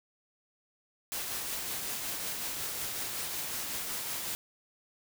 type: noise with tremolo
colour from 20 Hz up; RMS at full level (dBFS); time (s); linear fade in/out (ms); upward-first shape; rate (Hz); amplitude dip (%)
white; -35; 1.12-4.35; 0; triangle; 5.4; 30
effects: none